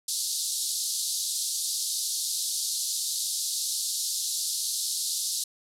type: band-pass noise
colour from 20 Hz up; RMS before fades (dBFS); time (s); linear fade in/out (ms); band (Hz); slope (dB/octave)
pink; -30; 0.08-5.44; 5; 3900 to 12000; 48
effects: none